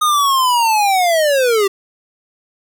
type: linear sweep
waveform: square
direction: down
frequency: 1244.5 to 382.3 Hz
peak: -12 dBFS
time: 0.01-1.68 s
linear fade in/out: 10 ms
effects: none